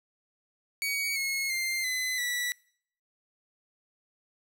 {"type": "tone with pitch steps", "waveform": "sawtooth", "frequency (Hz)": [2251, 2173, 2098, 2025, 1955.1], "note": ["C#7", "C#7", "C7", "B6", "B6"], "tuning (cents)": [26, -35, 4, 43, -18], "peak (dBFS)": -25, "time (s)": [0.82, 2.52], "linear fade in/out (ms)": 0, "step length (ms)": 340, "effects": ["noise-tail reverb RT60 0.6 s tail -25 dB re dry"]}